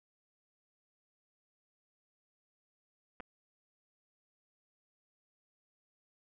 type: clicks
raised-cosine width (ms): 0.5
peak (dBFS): -30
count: 2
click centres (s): 3.201 / 3.205
effects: none